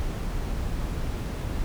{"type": "noise", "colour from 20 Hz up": "brown", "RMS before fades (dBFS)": -29, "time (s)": [0, 1.64], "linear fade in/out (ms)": 0, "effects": []}